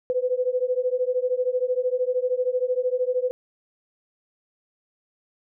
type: beating tone pair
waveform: sine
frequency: 496.9 / 509.9 Hz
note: B4 / C5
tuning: +11 / -45 cents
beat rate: 13 Hz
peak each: -24 dBFS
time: 0.1-3.31 s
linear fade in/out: 0 ms
effects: none